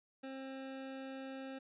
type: tone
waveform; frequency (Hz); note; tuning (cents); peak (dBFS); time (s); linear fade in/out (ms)
25% pulse; 266.6; C4; +33; -40; 0.23-1.59; 10
effects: resampled to 8000 Hz